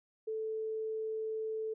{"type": "tone", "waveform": "sine", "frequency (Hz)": 439.1, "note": "A4", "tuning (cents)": -4, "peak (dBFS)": -34, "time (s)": [0.27, 1.74], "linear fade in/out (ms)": 10, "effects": []}